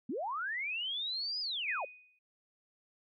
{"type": "linear two-way sweep", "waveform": "sine", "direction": "up then down", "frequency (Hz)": [201.8, 5060, 482.7], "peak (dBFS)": -34, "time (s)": [0.09, 1.85], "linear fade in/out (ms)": 5, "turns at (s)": 1.4}
{"type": "tone with exponential decay", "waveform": "sine", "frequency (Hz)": 2489, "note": "D#7", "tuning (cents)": 0, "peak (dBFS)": -32, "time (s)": [1.68, 2.19], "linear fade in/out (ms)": 5, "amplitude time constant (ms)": 110}
{"effects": []}